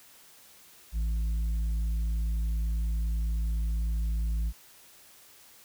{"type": "tone with tanh clipping", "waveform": "sine", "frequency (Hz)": 55, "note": "A1", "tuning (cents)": 0, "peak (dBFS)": -27, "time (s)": [0.92, 4.53], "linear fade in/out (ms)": 50, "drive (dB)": 5, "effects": ["white hiss -55 dBFS RMS until 5.64 s"]}